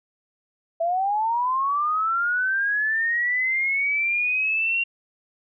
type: linear sweep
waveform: sine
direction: up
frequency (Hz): 655 to 2767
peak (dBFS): -20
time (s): 0.8-4.84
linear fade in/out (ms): 10
effects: none